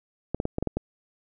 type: clicks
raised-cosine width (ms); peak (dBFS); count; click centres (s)
2; -13; 7; 0.346 / 0.401 / 0.454 / 0.584 / 0.626 / 0.673 / 0.77
effects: none